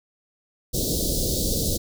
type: band-stop noise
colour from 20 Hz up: pink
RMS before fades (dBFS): -24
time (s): 0.73-1.78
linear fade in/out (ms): 20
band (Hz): 580 to 3800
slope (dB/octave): 48
effects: none